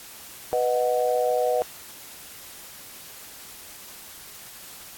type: chord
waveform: sine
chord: B major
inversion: none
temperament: equal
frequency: 493.9 / 622.3 / 740 Hz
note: B4 / D#5 / F#5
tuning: 0 / 0 / 0 cents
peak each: -23 / -25 / -26 dBFS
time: 0.53-1.62 s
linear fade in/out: 0 ms
effects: white hiss -43 dBFS RMS until 4.97 s + AAC 64 kbps